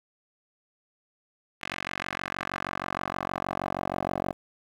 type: tone with band-pass filter sweep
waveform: 10% pulse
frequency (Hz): 46.36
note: F#1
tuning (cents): +4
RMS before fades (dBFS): -33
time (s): 1.61-4.33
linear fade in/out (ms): 20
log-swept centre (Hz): 2300 to 600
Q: 1.5
effects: 9-bit